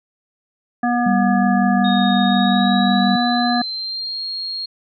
harmonic tone, 241.5 Hz, B3, 39 cents flat, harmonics 1 / 3 / 5 / 7, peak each -18 / -19 / -28 / -25 dBFS, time 0.83-3.62 s, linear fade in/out 5 ms
sine tone with vibrato, 196 Hz, G3, in tune, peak -16 dBFS, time 1.06-3.16 s, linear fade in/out 5 ms, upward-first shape square, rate 8.1 Hz, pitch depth 10 cents each way
sine tone with pitch glide, 3729 to 4259 Hz, A#7 to C8, 0 to +30 cents, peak -23 dBFS, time 1.84-4.66 s, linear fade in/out 10 ms, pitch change +230 cents, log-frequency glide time 2.25-4.23 s
effects none

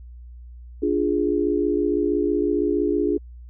sine chord, D diminished, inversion none, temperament equal, 293.7 / 349.2 / 415.3 Hz, D4 / F4 / Ab4, 0 / 0 / 0 cents, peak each -23 dBFS, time 0.82-3.18 s, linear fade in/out 10 ms, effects added 60 Hz sine -38 dBFS peak until 3.49 s

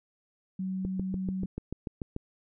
sine tone, 188.3 Hz, F#3, 31 cents sharp, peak -30 dBFS, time 0.59-1.46 s, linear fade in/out 5 ms
click train, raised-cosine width 3 ms, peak -21 dBFS, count 10, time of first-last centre 0.85-2.164 s, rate 6.85 Hz
effects none

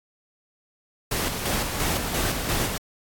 pink noise with tremolo, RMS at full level -25 dBFS, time 1.11-2.78 s, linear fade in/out 5 ms, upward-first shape square, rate 2.9 Hz, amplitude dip 40%, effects AAC 64 kbps

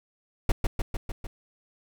brown noise with echo, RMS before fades -19 dBFS, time 0.49-0.52 s, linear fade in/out 5 ms, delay 150 ms, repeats 5, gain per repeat -3 dB, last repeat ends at 1.27 s, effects none

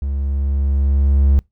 triangle tone with level ramp, 69.3 Hz, C#2, in tune, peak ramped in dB -17 to -7 dBFS, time 0.02-1.39 s, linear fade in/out 0 ms, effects noise-tail reverb RT60 0.2 s tail -26 dB re dry

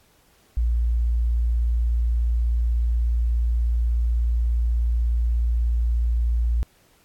sine tone, 58.27 Hz, A#1, in tune, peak -18 dBFS, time 0.57-6.63 s, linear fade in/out 0 ms, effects pink hiss -59 dBFS RMS until 7.04 s + AAC 64 kbps

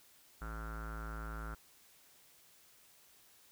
square tone with low-pass filter, 55 Hz, A1, in tune, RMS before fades -43 dBFS, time 0.41-1.55 s, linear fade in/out 10 ms, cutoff 1400 Hz, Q 9.9, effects white hiss -64 dBFS RMS until 3.51 s

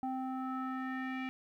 square tone with low-pass filter sweep, 260.3 Hz, C4, 9 cents flat, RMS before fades -38 dBFS, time 0.03-1.29 s, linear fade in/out 0 ms, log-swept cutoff 830 to 2400 Hz, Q 3.8, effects 12-bit

